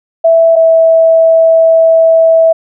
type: tone pair in turn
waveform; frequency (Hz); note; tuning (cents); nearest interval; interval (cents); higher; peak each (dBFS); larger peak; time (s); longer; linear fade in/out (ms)
sine; 659.3 / 653.2; E5 / E5; 0 / -16; unison; 16; first; -3; neither; 0.24-0.56 / 0.56-2.53; second; 10
effects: none